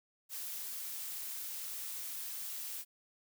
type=noise; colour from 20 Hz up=blue; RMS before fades=-42 dBFS; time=0.29-2.85 s; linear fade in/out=50 ms; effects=none